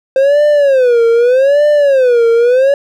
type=tone with vibrato; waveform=triangle; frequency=523.3 Hz; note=C5; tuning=in tune; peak=-4 dBFS; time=0.16-2.74 s; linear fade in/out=2 ms; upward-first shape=sine; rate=0.82 Hz; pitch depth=220 cents each way; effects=none